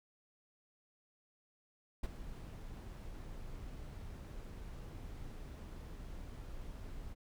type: noise with ADSR envelope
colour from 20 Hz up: brown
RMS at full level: -35 dBFS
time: 2.03-7.15 s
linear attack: 9 ms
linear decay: 31 ms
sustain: -12 dB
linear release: 31 ms
effects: none